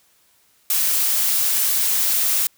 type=noise; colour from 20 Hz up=blue; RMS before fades=-19 dBFS; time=0.7-2.47 s; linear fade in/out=2 ms; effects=white hiss -59 dBFS RMS until 2.57 s